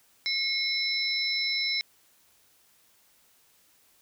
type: tone cluster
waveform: sine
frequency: 2165 / 4001 / 5290 Hz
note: C#7 / B7 / E8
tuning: -41 / +22 / +5 cents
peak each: -30 dBFS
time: 0.26-1.81 s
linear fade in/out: 0 ms
effects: white hiss -63 dBFS RMS until 4.01 s